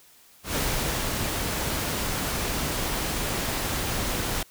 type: noise with ADSR envelope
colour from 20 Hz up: pink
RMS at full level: -26 dBFS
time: 0.43-4.43 s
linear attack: 130 ms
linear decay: 480 ms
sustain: -2 dB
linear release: 4 ms
effects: white hiss -55 dBFS RMS until 4.5 s